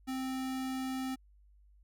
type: tone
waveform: square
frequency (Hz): 261.6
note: C4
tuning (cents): 0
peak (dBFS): -35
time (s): 0.07-1.16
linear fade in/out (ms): 20
effects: added 50 Hz sine -59 dBFS peak until 1.83 s